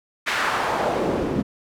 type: noise with band-pass filter sweep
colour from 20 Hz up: pink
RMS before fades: -23 dBFS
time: 0.26-1.43 s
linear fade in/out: 20 ms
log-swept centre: 2000 to 220 Hz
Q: 1.4
effects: none